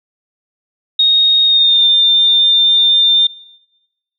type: tone with pitch glide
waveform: sine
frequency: 3729 to 3602 Hz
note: A#7 to A7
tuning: 0 to +40 cents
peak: -7 dBFS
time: 0.99-3.27 s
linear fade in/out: 5 ms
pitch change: -60 cents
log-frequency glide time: 1.45-1.84 s
effects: noise-tail reverb RT60 1.0 s tail -21 dB re dry